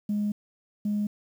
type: tone pair in turn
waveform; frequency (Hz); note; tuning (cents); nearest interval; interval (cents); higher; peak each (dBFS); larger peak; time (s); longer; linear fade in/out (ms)
sine; 207.7 / 207.7; G#3 / G#3; 0 / 0; unison; 0; neither; -23; neither; 0.09-0.32 / 0.85-1.07; first; 5
effects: tanh soft clip ceiling -21 dBFS + 9-bit